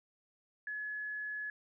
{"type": "tone", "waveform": "sine", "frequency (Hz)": 1700, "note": "G#6", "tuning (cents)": 40, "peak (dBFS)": -37, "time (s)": [0.67, 1.5], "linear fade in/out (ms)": 2, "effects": []}